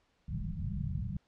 white low-pass noise, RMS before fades -36 dBFS, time 0.28-1.17 s, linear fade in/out 5 ms, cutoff 200 Hz, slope 96 dB/octave, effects pink hiss -73 dBFS RMS until 1.27 s + low-pass 5000 Hz 12 dB/octave

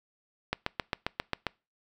click train, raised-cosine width 0.3 ms, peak -12 dBFS, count 8, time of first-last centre 0.53-1.467 s, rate 7.47 Hz, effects noise-tail reverb RT60 0.3 s tail -25 dB re dry

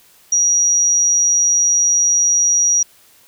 sine tone, 5760 Hz, F#8, 47 cents flat, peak -11 dBFS, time 0.32-2.83 s, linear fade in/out 5 ms, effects white hiss -50 dBFS RMS until 3.27 s

